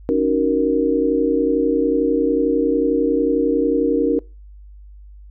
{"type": "chord", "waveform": "sine", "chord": "D# minor seventh", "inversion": "third", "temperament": "just", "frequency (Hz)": [280, 311.1, 373.4, 466.7], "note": ["C#4", "D#4", "F#4", "A#4"], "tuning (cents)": [18, 0, 16, 2], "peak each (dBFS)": [-20, -21, -23, -18], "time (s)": [0.09, 4.19], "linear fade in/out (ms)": 0, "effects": ["noise-tail reverb RT60 0.3 s tail -25 dB re dry", "added 50 Hz sine -38 dBFS peak until 5.3 s"]}